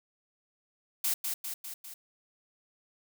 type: noise with echo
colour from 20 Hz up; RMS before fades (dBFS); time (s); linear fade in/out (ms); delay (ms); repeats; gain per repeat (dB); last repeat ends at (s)
blue; -29; 1.04-1.14; 5; 200; 4; -4; 1.94
effects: none